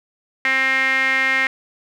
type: tone with band-pass filter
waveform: sawtooth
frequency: 264.9 Hz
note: C4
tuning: 22 cents sharp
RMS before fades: -18 dBFS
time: 0.45-1.47 s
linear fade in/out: 2 ms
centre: 2000 Hz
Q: 8.1
effects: none